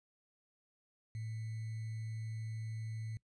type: tone with sample-and-hold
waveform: sine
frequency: 110.9 Hz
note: A2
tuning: 14 cents sharp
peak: -39 dBFS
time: 1.15-3.17 s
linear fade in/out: 0 ms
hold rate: 2100 Hz
effects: noise-tail reverb RT60 0.1 s tail -21 dB re dry + resampled to 22050 Hz